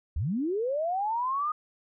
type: linear sweep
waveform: sine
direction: up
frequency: 58.2 to 1244.5 Hz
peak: -26 dBFS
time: 0.16-1.52 s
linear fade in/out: 5 ms
effects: none